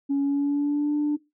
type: tone with pitch glide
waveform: sine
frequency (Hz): 279.5 to 295.8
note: C#4 to D4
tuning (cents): +14 to +13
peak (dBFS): -19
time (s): 0.09-1.17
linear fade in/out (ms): 20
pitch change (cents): +99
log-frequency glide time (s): 0.22-0.94
effects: noise-tail reverb RT60 0.2 s tail -19 dB re dry + tanh soft clip ceiling -18 dBFS